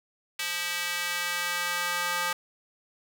square tone with high-pass filter sweep, 175.7 Hz, F3, 11 cents sharp, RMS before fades -30 dBFS, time 0.39-2.33 s, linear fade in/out 5 ms, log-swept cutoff 2300 to 1200 Hz, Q 1.3, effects none

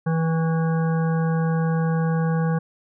harmonic tone with a mistuned harmonic, 163 Hz, E3, 19 cents flat, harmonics 1 / 3 / 5 / 7 / 9 / 10, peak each -19 / -29 / -33 / -36 / -38 / -39 dBFS, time 0.06-2.59 s, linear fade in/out 10 ms, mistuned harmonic 7, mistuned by -32 cents, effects none

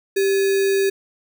sine tone with sample-and-hold, 391.5 Hz, G4, 2 cents flat, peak -15 dBFS, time 0.16-0.9 s, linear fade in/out 10 ms, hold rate 2100 Hz, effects none

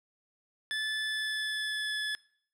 25% pulse tone with pitch glide, 1740 to 1718 Hz, A6 to A6, -20 to -42 cents, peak -27 dBFS, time 0.71-2.15 s, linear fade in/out 0 ms, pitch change -22 cents, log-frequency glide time 1.06-1.95 s, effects noise-tail reverb RT60 0.6 s tail -22 dB re dry + low-pass 8000 Hz 12 dB/octave

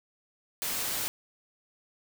white noise, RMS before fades -32 dBFS, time 0.62-1.08 s, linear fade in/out 0 ms, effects none

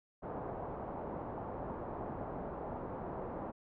white low-pass noise, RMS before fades -42 dBFS, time 0.22-3.52 s, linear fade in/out 20 ms, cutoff 900 Hz, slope 24 dB/octave, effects none

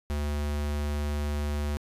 square tone, 73.42 Hz, D2, in tune, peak -28 dBFS, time 0.1-1.77 s, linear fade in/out 0 ms, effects resampled to 32000 Hz

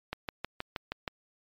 click train, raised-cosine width 0.3 ms, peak -17 dBFS, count 7, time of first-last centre 0.13-1.078 s, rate 6.33 Hz, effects MP3 96 kbps

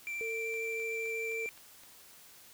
triangle tone with vibrato, 2349 Hz, D7, in tune, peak -34 dBFS, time 0.07-1.49 s, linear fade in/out 0 ms, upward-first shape sine, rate 13 Hz, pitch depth 10 cents each way
sine tone, 450.7 Hz, A4, 42 cents sharp, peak -37 dBFS, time 0.21-1.46 s, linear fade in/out 0 ms
click train, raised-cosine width 0.2 ms, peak -37 dBFS, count 6, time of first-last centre 0.54-1.835 s, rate 3.86 Hz
effects white hiss -56 dBFS RMS until 2.53 s

